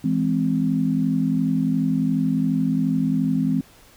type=tone cluster; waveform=sine; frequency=165.1 / 207.9 / 259.5 Hz; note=E3 / G#3 / C4; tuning=+3 / +2 / -14 cents; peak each=-23 / -24 / -21 dBFS; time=0.04-3.61 s; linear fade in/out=5 ms; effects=pink hiss -51 dBFS RMS until 3.96 s